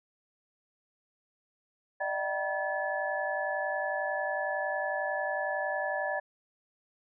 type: tone cluster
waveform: sine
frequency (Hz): 597 / 648 / 769 / 962 / 1721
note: D5 / E5 / G5 / B5 / A6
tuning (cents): +28 / -30 / -33 / -46 / -39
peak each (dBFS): -34 / -40 / -35 / -40 / -34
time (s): 2-6.2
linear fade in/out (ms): 10
effects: none